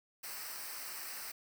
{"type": "noise with comb filter", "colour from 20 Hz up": "white", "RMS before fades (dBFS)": -44, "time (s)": [0.23, 1.32], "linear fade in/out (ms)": 10, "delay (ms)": 0.29, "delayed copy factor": -0.7, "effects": []}